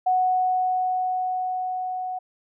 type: tone with level ramp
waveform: sine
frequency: 739 Hz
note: F#5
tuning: 2 cents flat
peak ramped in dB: -17 to -27 dBFS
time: 0.06-2.19 s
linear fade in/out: 10 ms
effects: none